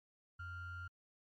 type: ring-modulated tone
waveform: triangle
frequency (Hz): 740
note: F#5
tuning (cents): 0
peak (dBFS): -38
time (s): 0.39-0.88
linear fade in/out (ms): 10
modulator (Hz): 652
effects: tanh soft clip ceiling -37 dBFS + MP3 64 kbps